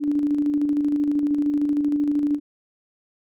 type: tone with tremolo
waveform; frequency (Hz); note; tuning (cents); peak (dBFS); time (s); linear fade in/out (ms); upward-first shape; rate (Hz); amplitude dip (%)
sine; 292.1; D4; -9; -17; 0-2.4; 50; square; 13; 35
effects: none